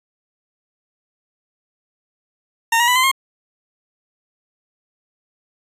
20% pulse tone with pitch steps, 917 / 953.2 / 990.8 / 1029.9 / 1070.5 Hz, A#5 / A#5 / B5 / C6 / C6, -29 / +38 / +5 / -28 / +39 cents, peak -8 dBFS, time 2.72-3.115 s, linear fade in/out 5 ms, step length 79 ms, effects resampled to 32000 Hz

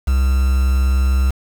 triangle tone with quantisation, 65.41 Hz, C2, in tune, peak -10 dBFS, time 0.07-1.31 s, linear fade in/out 10 ms, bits 5, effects none

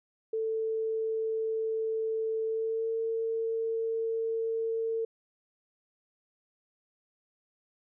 sine tone with pitch glide, 443.6 to 451.6 Hz, A4 to A4, +14 to +45 cents, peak -28 dBFS, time 0.33-5.05 s, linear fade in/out 5 ms, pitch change +31 cents, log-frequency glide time 2.45-2.96 s, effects none

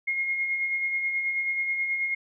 sine tone with tremolo, 2147 Hz, C7, 44 cents sharp, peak -23 dBFS, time 0.07-2.15 s, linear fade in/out 10 ms, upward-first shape sine, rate 9.3 Hz, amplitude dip 40%, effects none

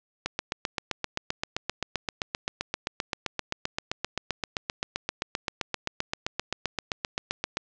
click train, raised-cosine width 0.2 ms, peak -10 dBFS, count 57, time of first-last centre 0.26-7.571 s, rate 7.66 Hz, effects low-pass 7000 Hz 12 dB/octave

